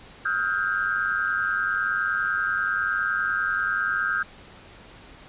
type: tone cluster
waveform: sine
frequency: 1274 / 1405 / 1495 / 1595 Hz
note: D#6 / F6 / F#6 / G6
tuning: +41 / +10 / +17 / +30 cents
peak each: -30 / -28 / -31 / -25 dBFS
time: 0.25-4.23 s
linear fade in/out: 5 ms
effects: pink hiss -47 dBFS RMS until 5.28 s + resampled to 8000 Hz